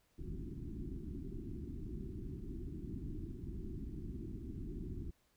pink low-pass noise, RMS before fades -44 dBFS, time 0.18-5.11 s, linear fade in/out 10 ms, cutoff 380 Hz, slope 96 dB/octave, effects pink hiss -75 dBFS RMS until 5.36 s

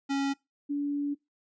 square / sine tone pair in turn, 276.4 / 287.1 Hz, C#4 / D4, -5 / -39 cents, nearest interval minor second, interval 66 cents, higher second, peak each -27 dBFS, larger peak neither, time 0.09-0.34 / 0.69-1.15 s, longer second, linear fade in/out 20 ms, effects noise-tail reverb RT60 0.2 s tail -22 dB re dry + resampled to 16000 Hz

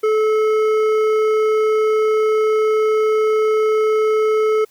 sine tone with hard clipping, 433.2 Hz, A4, 27 cents flat, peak -15 dBFS, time 0.03-4.65 s, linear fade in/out 10 ms, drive 9 dB, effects white hiss -55 dBFS RMS until 4.7 s

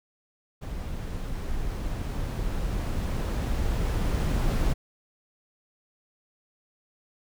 brown noise with level ramp, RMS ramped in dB -34 to -23 dBFS, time 0.61-4.74 s, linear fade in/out 20 ms, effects none

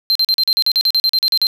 triangle tone bursts, 4136 Hz, C8, 21 cents flat, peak -10 dBFS, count 15, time 0.1-1.469 s, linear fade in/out 0 ms, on 53 ms, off 41 ms, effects 8-bit

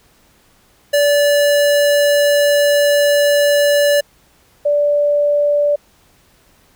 square / sine tone pair in turn, 579 / 583.7 Hz, D5 / D5, -25 / -11 cents, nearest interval unison, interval 14 cents, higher second, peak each -11 dBFS, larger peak neither, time 0.93-4.01 / 4.65-5.76 s, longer first, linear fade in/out 10 ms, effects pink hiss -53 dBFS RMS until 6.75 s

